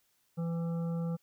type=harmonic tone with a mistuned harmonic; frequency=167.8 Hz; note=E3; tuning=31 cents sharp; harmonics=1 / 3 / 5 / 7 / 8; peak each=-31 / -42 / -52 / -55 / -56 dBFS; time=0.37-1.17 s; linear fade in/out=20 ms; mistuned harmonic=5; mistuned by=-40 cents; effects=white hiss -73 dBFS RMS until 1.22 s